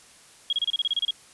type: tone bursts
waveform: sine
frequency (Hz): 3288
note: G#7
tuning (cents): -18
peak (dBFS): -21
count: 11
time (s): 0.5-1.108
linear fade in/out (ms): 2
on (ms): 28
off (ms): 30
effects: white hiss -52 dBFS RMS until 1.33 s + resampled to 24000 Hz